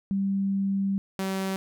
sine / sawtooth tone pair in turn, 196 / 191.63 Hz, G3 / G3, 0 / -39 cents, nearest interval unison, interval 39 cents, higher first, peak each -23 dBFS, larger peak neither, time 0.11-0.98 / 1.19-1.56 s, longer first, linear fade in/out 0 ms, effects none

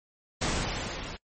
pink noise with level ramp, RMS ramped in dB -27 to -39 dBFS, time 0.41-1.17 s, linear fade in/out 10 ms, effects noise-tail reverb RT60 0.1 s tail -26 dB re dry + MP3 32 kbps

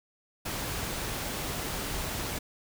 pink noise, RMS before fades -34 dBFS, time 0.45-2.39 s, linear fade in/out 10 ms, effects none

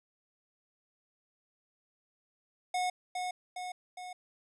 square tone with echo, 728 Hz, F#5, 28 cents flat, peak -30 dBFS, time 2.74-2.9 s, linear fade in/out 5 ms, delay 410 ms, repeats 3, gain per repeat -4 dB, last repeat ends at 4.13 s, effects resampled to 24000 Hz

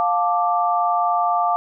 sine chord, D minor, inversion first, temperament just, 704.8 / 881 / 1174.7 Hz, F5 / A5 / D6, +16 / +2 / 0 cents, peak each -19 / -23 / -21 dBFS, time 0-1.56 s, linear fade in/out 0 ms, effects none

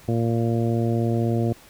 harmonic tone, 115.9 Hz, A#2, 10 cents flat, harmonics 1 / 2 / 3 / 4 / 5 / 6, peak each -22 / -25 / -27 / -31 / -33 / -34 dBFS, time 0.08-1.53 s, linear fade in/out 5 ms, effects pink hiss -49 dBFS RMS until 1.69 s

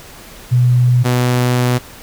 sine / sawtooth tone pair in turn, 123.47 / 124 Hz, B2 / B2, 0 / +7 cents, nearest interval unison, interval 7 cents, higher second, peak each -8 dBFS, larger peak neither, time 0.51-1.04 / 1.04-1.79 s, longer second, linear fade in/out 20 ms, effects pink hiss -37 dBFS RMS until 2.02 s

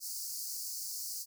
pink high-pass noise, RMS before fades -40 dBFS, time 0-1.26 s, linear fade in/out 50 ms, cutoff 4500 Hz, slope 96 dB/octave, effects none

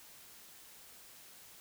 silence, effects white hiss -56 dBFS RMS until 1.6 s

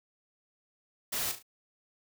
white noise with echo, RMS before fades -33 dBFS, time 1.12-1.32 s, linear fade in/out 10 ms, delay 36 ms, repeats 3, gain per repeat -8 dB, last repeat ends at 1.428 s, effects none

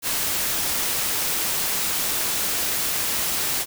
white noise, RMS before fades -24 dBFS, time 0.02-3.66 s, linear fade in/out 50 ms, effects none

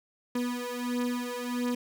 35% pulse beating tone pair, 244.2 / 245.7 Hz, B3 / B3, -19 / -9 cents, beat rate 1.5 Hz, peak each -31 dBFS, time 0.35-1.75 s, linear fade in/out 5 ms, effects none

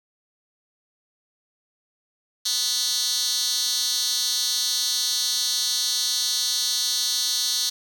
10% pulse tone with high-pass filter, 246.9 Hz, B3, in tune, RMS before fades -24 dBFS, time 2.45-7.7 s, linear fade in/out 10 ms, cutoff 4600 Hz, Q 5.2, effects none

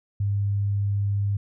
sine tone, 100.8 Hz, G2, 49 cents sharp, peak -21 dBFS, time 0.2-1.37 s, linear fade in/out 5 ms, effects none

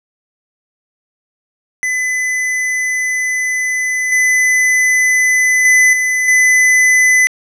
square tone with level steps, 2011 Hz, B6, 31 cents sharp, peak -15 / -10 / -7 / -13 / -8 dBFS, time 1.83-7.27 s, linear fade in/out 0 ms, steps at 4.12 / 5.65 / 5.93 / 6.28 s, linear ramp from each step 2 ms, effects low-pass 10000 Hz 12 dB/octave + 7-bit

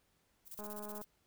violet noise with tremolo, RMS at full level -47 dBFS, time 0.45-1.06 s, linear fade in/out 50 ms, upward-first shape square, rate 16 Hz, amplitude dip 80%
click train, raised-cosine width 1 ms, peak -35 dBFS, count 90, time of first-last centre 0.59-1.016 s, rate 209 Hz
effects pink hiss -75 dBFS RMS until 1.26 s

